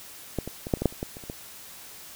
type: clicks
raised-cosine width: 2 ms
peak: -13 / -20 / -20 / -8 / -29 / -14 / -6 / -30 / -16 / -27 / -30 / -20 dBFS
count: 12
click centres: 0.387 / 0.476 / 0.669 / 0.738 / 0.772 / 0.82 / 0.857 / 0.925 / 1.029 / 1.169 / 1.238 / 1.299 s
effects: white hiss -45 dBFS RMS until 2.15 s